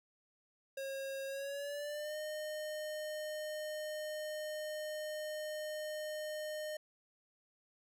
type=tone with pitch glide; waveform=square; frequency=542 to 611.9 Hz; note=C#5 to D#5; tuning=-39 to -29 cents; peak=-40 dBFS; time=0.77-6.77 s; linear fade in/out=5 ms; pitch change=+210 cents; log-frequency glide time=1.27-2.17 s; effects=none